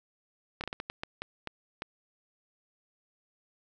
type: slowing click train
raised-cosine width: 0.3 ms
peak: -19 dBFS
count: 10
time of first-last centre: 0.61-1.821 s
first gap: 28 ms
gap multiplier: 1.37
effects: none